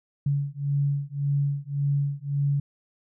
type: beating tone pair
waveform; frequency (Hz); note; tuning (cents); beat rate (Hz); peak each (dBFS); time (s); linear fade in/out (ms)
sine; 140.9 / 142.7; C#3 / D3; +29 / -49; 1.8; -26; 0.26-2.6; 5
effects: none

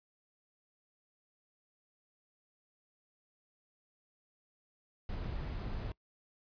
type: noise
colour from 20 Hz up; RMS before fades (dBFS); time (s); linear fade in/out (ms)
brown; -39; 5.09-5.92; 2
effects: noise-tail reverb RT60 0.1 s tail -23 dB re dry + resampled to 11025 Hz

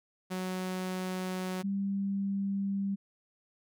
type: tone pair in turn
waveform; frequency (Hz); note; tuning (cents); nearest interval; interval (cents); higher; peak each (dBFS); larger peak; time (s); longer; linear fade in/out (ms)
sawtooth / sine; 185 / 197.36; F#3 / G3; 0 / +12; minor second; 112; second; -29 / -29; neither; 0.3-1.63 / 1.63-2.96; neither; 20
effects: none

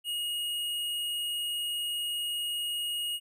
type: tone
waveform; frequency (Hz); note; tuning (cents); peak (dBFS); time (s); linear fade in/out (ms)
square; 2875; F7; +50; -31; 0.04-3.2; 50
effects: none

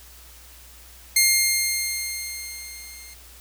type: tone with level ramp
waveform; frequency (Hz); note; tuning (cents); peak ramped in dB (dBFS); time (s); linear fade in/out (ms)
10% pulse; 2120; C7; +22; -5 to -33; 1.16-3.14; 5
effects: added 60 Hz sine -48 dBFS peak until 3.4 s + white hiss -48 dBFS RMS until 3.4 s

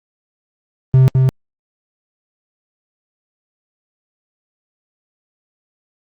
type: tone with echo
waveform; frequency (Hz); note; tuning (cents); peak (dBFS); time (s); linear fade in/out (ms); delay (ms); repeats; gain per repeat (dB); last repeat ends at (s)
triangle; 130.8; C3; 0; -4; 0.94-1.08; 0; 210; 1; -3; 1.29
effects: Opus 32 kbps

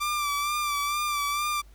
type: tone with vibrato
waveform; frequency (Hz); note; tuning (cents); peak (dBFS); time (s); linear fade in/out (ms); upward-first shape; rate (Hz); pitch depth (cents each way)
sawtooth; 1174.7; D6; 0; -22; 0-1.62; 20; sine; 2.2; 40
effects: added 50 Hz sine -49 dBFS peak until 1.74 s + pink hiss -62 dBFS RMS until 1.74 s

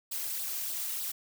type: noise with flanger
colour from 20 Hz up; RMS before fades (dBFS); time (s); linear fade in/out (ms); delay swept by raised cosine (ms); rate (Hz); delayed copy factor
blue; -35; 0.11-1.12; 10; 0.22 to 2.52; 3.3; +0.65
effects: none

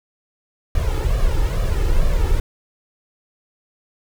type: noise with flanger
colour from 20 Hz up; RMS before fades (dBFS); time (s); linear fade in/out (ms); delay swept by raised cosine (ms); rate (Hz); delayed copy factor
brown; -17; 0.75-2.4; 2; 1.7 to 2.32; 2.3; +0.75
effects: none

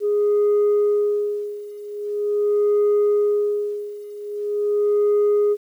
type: tone with tremolo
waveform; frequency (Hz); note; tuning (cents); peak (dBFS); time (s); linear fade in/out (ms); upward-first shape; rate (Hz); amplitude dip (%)
sine; 413.9; G#4; -6; -12; 0-5.57; 50; sine; 0.43; 90
effects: tanh soft clip ceiling -13 dBFS + 9-bit

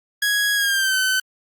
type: tone with pitch glide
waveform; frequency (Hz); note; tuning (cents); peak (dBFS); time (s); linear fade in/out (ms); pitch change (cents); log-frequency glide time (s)
sawtooth; 1661.2 to 1523.3; G#6 to F#6; 0 to +50; -14; 0.22-1.2; 5; -150; 0.55-0.97
effects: Opus 48 kbps

